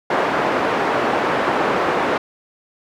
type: band-pass noise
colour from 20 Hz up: pink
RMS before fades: -19 dBFS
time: 0.1-2.18 s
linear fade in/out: 5 ms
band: 360 to 1500 Hz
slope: 12 dB/octave
effects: none